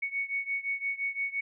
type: beating tone pair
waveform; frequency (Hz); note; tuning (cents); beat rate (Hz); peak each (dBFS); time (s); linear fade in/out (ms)
sine; 2221 / 2226.8; C#7 / C#7; +3 / +7; 5.8; -32 / -34; 0.02-1.41; 10
effects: none